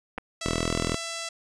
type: clicks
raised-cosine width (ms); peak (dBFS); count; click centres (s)
0.5; -18; 2; 0.179 / 0.183
type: tone with pitch glide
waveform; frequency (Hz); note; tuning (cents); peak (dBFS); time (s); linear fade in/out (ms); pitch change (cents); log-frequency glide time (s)
5% pulse; 659.3 to 666.6; E5 to E5; 0 to +19; -20; 0.41-1.29; 5; +19; 0.67-0.74
type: tone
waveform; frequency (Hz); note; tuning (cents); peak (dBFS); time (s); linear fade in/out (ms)
5% pulse; 41.37; E1; +7; -15; 0.46-0.95; 0
effects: resampled to 22050 Hz